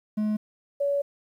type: tone pair in turn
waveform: triangle / sine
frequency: 212.8 / 566.1 Hz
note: G#3 / C#5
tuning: +42 / +36 cents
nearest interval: octave + perfect fourth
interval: 1694 cents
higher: second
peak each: -21 / -22 dBFS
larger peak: first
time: 0.17-0.37 / 0.8-1.02 s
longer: second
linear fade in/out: 10 ms
effects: 10-bit